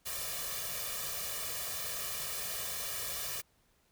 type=noise with comb filter; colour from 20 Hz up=white; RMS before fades=-38 dBFS; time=0.05-3.42 s; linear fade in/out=20 ms; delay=1.7 ms; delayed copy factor=+0.9; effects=pink hiss -71 dBFS RMS until 3.91 s